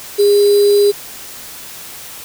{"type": "tone with sample-and-hold", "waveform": "sine", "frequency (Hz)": 407.6, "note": "G#4", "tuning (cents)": -32, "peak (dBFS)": -7, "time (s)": [0.18, 0.92], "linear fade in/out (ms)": 20, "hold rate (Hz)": 4410, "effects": ["white hiss -32 dBFS RMS until 2.24 s"]}